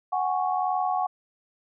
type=chord; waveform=sine; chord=F# suspended second; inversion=none; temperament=equal with one note detuned; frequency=740 / 822 / 1108.7 Hz; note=F#5 / G#5 / C#6; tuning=0 / -18 / 0 cents; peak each=-25 / -29 / -30 dBFS; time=0.12-1.07 s; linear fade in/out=10 ms; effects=none